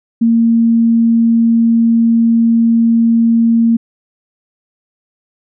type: tone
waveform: sine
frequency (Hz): 230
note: A#3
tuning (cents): -23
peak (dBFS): -7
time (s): 0.21-3.77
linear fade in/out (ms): 10
effects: none